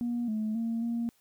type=tone with pitch steps; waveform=sine; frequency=239 / 216.3 / 229 / 233.9 Hz; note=A#3 / A3 / A#3 / A#3; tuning=+43 / -29 / -31 / +6 cents; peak=-27 dBFS; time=0.01-1.09 s; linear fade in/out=0 ms; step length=270 ms; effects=tanh soft clip ceiling -25 dBFS + white hiss -68 dBFS RMS until 1.2 s